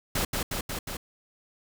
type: noise with echo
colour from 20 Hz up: pink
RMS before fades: -27 dBFS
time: 0.15-0.25 s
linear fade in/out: 5 ms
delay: 180 ms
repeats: 4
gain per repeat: -2 dB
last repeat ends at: 0.97 s
effects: none